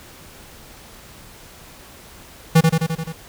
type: tone with echo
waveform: square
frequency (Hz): 162.2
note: E3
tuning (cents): -28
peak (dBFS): -9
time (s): 2.55-2.61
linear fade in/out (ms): 10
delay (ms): 86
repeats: 6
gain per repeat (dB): -3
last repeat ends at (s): 3.126
effects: pink hiss -43 dBFS RMS until 3.28 s